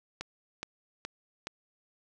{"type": "click train", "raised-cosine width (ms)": 0.2, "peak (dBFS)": -19, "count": 4, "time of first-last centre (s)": [0.21, 1.471], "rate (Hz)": 2.38, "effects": []}